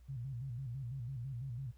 sine tone with vibrato, 127 Hz, B2, 49 cents sharp, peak -39 dBFS, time 0.08-1.72 s, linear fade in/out 20 ms, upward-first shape square, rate 6 Hz, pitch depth 120 cents each way, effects added 60 Hz sine -56 dBFS peak until 1.77 s + pink hiss -75 dBFS RMS until 1.77 s

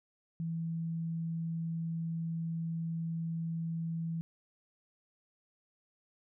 sine tone, 164.81 Hz, E3, in tune, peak -33 dBFS, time 0.4-4.21 s, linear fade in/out 0 ms, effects none

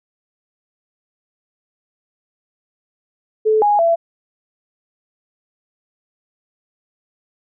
sine tone with pitch steps, 434.2 / 827 / 671 Hz, A4 / G#5 / E5, -23 / -8 / +31 cents, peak -11 dBFS, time 3.45-3.96 s, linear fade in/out 20 ms, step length 170 ms, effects none

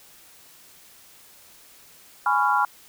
sine chord, C# dominant seventh, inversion second, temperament just, 831.5 / 997.9 / 1108.7 / 1385.9 Hz, G#5 / B5 / C#6 / E#6, +2 / +18 / 0 / -14 cents, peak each -23 / -23 / -26 / -23 dBFS, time 2.26-2.65 s, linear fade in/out 2 ms, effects white hiss -51 dBFS RMS until 2.88 s

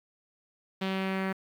sawtooth tone with low-pass filter sweep, 190.9 Hz, G3, 46 cents flat, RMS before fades -31 dBFS, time 0.81-1.33 s, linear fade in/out 10 ms, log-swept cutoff 3400 to 1900 Hz, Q 2.2, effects 9-bit

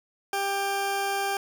20% pulse tone pair together, 396 / 792 Hz, G4 / G5, +18 / +18 cents, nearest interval octave, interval 1200 cents, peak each -25 dBFS, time 0.33-1.37 s, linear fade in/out 2 ms, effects 9-bit

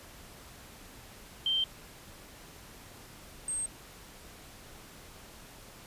sine tone pair in turn, 3136 / 8372 Hz, G7 / C9, 0 / 0 cents, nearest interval octave + perfect fourth, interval 1700 cents, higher second, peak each -26 / -31 dBFS, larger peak first, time 1.46-1.64 / 3.48-3.66 s, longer neither, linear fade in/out 2 ms, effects pink hiss -51 dBFS RMS until 5.86 s + resampled to 32000 Hz

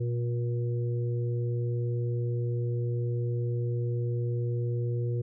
harmonic tone, 119.7 Hz, A#2, 46 cents sharp, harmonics 1 / 3 / 4, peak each -27 / -37 / -39 dBFS, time 0-5.22 s, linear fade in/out 10 ms, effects none

